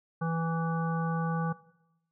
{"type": "harmonic tone", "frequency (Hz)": 164.81, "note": "E3", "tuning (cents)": 0, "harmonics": [1, 3, 5, 7, 9], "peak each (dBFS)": [-29, -38, -38, -38, -41], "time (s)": [0.21, 1.53], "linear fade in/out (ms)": 10, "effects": ["noise-tail reverb RT60 0.9 s tail -19 dB re dry"]}